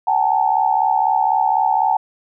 sine tone cluster, 760 / 836 / 900 Hz, F#5 / G#5 / A5, +46 / +11 / +39 cents, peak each -18 dBFS, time 0.07-1.97 s, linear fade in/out 5 ms, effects none

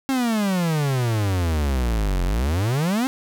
45% pulse exponential two-way sweep, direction down then up, 273.2 to 43.18 to 273.2 Hz, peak -19 dBFS, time 0.09-3.07 s, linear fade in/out 0 ms, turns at 2.24 s, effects none

